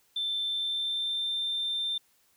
sine tone with pitch glide, 3548 to 3581 Hz, A7 to A7, +14 to +30 cents, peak -27 dBFS, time 0.16-1.98 s, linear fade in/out 5 ms, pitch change +16 cents, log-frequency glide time 0.43-1.3 s, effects tanh soft clip ceiling -24 dBFS + white hiss -67 dBFS RMS until 2.36 s

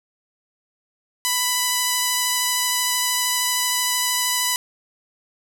5% pulse tone with vibrato, 993 Hz, B5, 9 cents sharp, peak -7 dBFS, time 1.25-4.56 s, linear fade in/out 0 ms, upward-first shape sine, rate 13 Hz, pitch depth 10 cents each way, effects none

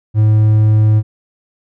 triangle tone, 107.7 Hz, A2, 37 cents flat, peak -5 dBFS, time 0.14-1.03 s, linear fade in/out 50 ms, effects none

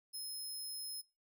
20% pulse tone, 5150 Hz, E8, 41 cents flat, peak -36 dBFS, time 0.13-1.02 s, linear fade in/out 20 ms, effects noise-tail reverb RT60 0.3 s tail -24 dB re dry

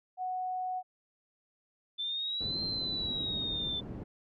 sine tone, 739 Hz, F#5, 2 cents flat, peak -32 dBFS, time 0.17-0.83 s, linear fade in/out 50 ms
sine exponential two-way sweep, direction up then down, 3520 to 4153 to 3520 Hz, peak -32 dBFS, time 1.98-3.81 s, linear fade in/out 20 ms, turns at 2.63 s
white low-pass noise, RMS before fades -42 dBFS, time 2.4-4.04 s, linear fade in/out 10 ms, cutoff 280 Hz, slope 12 dB/octave
clicks, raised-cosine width 2 ms, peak -33 dBFS, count 2, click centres 2.818 / 2.832 s
effects none

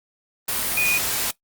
sine tone in noise, 2466 Hz, D#7, 16 cents flat, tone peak -17 dBFS, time 0.77-0.98 s, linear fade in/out 5 ms, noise white, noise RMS -24 dBFS, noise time 0.48-1.31 s, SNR +4 dB, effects noise-tail reverb RT60 0.1 s tail -18 dB re dry + Opus 32 kbps

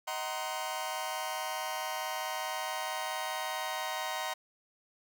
sawtooth chord, C half-diminished seventh, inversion first, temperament just, 627.9 / 753.5 / 941.9 / 1046.5 Hz, Eb5 / Gb5 / Bb5 / C6, +16 / +31 / +18 / 0 cents, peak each -37 / -35 / -35 / -37 dBFS, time 0.07-4.34 s, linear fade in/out 10 ms, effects none

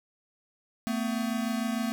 square tone pair together, 224.6 / 251.2 Hz, A3 / B3, +36 / +30 cents, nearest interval major second, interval 194 cents, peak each -30 / -33 dBFS, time 0.87-1.92 s, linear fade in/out 0 ms, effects none

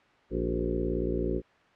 harmonic tone with a mistuned harmonic, 58.27 Hz, A#1, in tune, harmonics 1 / 2 / 3 / 4 / 5 / 6 / 7 / 8 / 9, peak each -33 / -41 / -36 / -38 / -35 / -32 / -37 / -37 / -40 dBFS, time 0.3-1.42 s, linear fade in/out 50 ms, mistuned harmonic 6, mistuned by +82 cents, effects white hiss -60 dBFS RMS until 1.75 s + low-pass 2000 Hz 12 dB/octave

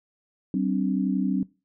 sine chord, G suspended fourth, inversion none, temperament equal with one note detuned, 191.63 / 261.6 / 293.7 Hz, G3 / C4 / D4, -39 / 0 / 0 cents, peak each -25 / -26 / -29 dBFS, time 0.54-1.43 s, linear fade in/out 2 ms, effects noise-tail reverb RT60 0.3 s tail -22 dB re dry

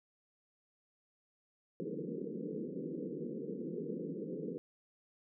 white band-pass noise, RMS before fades -41 dBFS, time 1.8-4.58 s, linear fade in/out 0 ms, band 150 to 490 Hz, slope 96 dB/octave, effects none

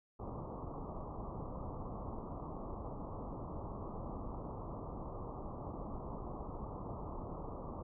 pink low-pass noise, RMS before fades -44 dBFS, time 0.19-7.83 s, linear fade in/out 10 ms, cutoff 1200 Hz, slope 96 dB/octave, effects none

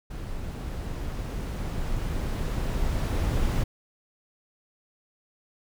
brown noise with level ramp, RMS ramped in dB -35 to -24 dBFS, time 0.1-3.64 s, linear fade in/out 10 ms, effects none

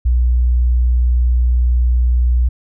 sine tone, 60.9 Hz, B1, 24 cents flat, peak -10 dBFS, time 0.05-2.49 s, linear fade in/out 10 ms, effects none

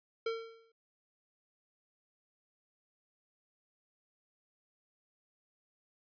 square tone with exponential decay, 454.2 Hz, A#4, 45 cents flat, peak -31 dBFS, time 0.26-0.72 s, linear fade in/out 5 ms, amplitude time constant 100 ms, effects resampled to 11025 Hz

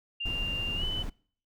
sine tone with pitch glide, 2794 to 3012 Hz, F7 to F#7, 0 to +30 cents, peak -31 dBFS, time 0.2-1.03 s, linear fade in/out 10 ms, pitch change +130 cents, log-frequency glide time 0.76-0.85 s
brown noise, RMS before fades -35 dBFS, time 0.25-1.1 s, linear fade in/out 10 ms
effects noise-tail reverb RT60 0.5 s tail -24 dB re dry

